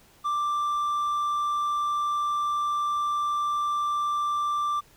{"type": "tone", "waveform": "triangle", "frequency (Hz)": 1178, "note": "D6", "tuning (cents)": 5, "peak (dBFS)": -22, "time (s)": [0.24, 4.81], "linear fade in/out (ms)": 20, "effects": ["pink hiss -57 dBFS RMS until 4.96 s"]}